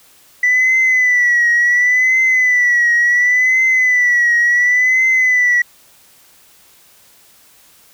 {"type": "tone with vibrato", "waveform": "sine", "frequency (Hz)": 1975.5, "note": "B6", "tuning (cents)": 0, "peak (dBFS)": -8, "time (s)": [0.43, 5.62], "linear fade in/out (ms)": 5, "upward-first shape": "triangle", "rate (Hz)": 0.7, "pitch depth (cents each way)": 78, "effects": ["tanh soft clip ceiling -7 dBFS", "white hiss -48 dBFS RMS until 7.93 s"]}